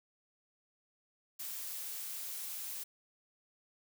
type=noise; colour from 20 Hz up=blue; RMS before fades=-42 dBFS; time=1.39-2.84 s; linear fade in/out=10 ms; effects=none